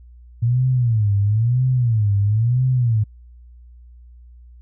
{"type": "tone with vibrato", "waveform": "sine", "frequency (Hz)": 113.8, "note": "A#2", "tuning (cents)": -41, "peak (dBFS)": -14, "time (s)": [0.42, 3.04], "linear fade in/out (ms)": 10, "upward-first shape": "sine", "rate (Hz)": 1, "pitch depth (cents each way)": 220, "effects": ["added 60 Hz sine -41 dBFS peak until 4.61 s"]}